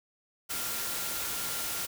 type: tone in noise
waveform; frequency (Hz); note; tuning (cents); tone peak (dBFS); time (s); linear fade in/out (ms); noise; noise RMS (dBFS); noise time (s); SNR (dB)
sine; 1391; F6; -7; -45; 0.49-1.87; 20; white; -34; 0.49-1.87; -14
effects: none